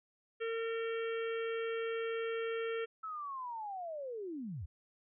harmonic tone, 455.4 Hz, A#4, 40 cents flat, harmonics 1 / 3 / 4 / 5 / 6 / 7, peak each -35 / -45 / -47 / -49 / -51 / -52 dBFS, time 0.4-2.86 s, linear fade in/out 20 ms
sine linear sweep, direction down, 1318.5 to 65.9 Hz, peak -39 dBFS, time 3.03-4.66 s, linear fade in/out 10 ms
effects none

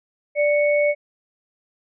sine tone pair together, 587.3 / 2217 Hz, D5 / C#7, 0 / 0 cents, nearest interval octave + major seventh, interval 2300 cents, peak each -16 / -23 dBFS, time 0.35-0.95 s, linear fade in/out 50 ms, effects none

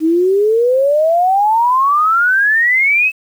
sine exponential sweep, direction up, 310.1 to 2628 Hz, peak -9 dBFS, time 0-3.12 s, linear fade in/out 50 ms, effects 7-bit

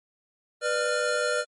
square tone cluster, 492.1 / 597 / 1395 Hz, B4 / D5 / F6, -6 / +28 / -2 cents, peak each -29 dBFS, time 0.61-1.45 s, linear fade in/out 50 ms, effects MP3 48 kbps

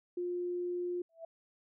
sine tone, 354.2 Hz, F4, 24 cents sharp, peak -33 dBFS, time 0.17-1.02 s, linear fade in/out 5 ms
sine tone with exponential growth, 659.3 Hz, E5, in tune, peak -39 dBFS, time 1.09-1.25 s, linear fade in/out 5 ms, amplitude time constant 34 ms
effects none

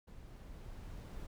brown noise with level ramp, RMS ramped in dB -53 to -45 dBFS, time 0.07-1.27 s, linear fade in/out 10 ms, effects none

